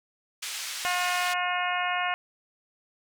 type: band-pass noise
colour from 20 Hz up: pink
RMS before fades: -35 dBFS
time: 0.42-1.34 s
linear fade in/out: 10 ms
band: 2300 to 9200 Hz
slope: 12 dB/octave
type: harmonic tone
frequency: 358.4 Hz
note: F4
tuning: 45 cents sharp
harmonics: 2 / 3 / 4 / 5 / 6 / 7 / 8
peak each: -30 / -32 / -33 / -34 / -35 / -35 / -36 dBFS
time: 0.85-2.14 s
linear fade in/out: 0 ms
effects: none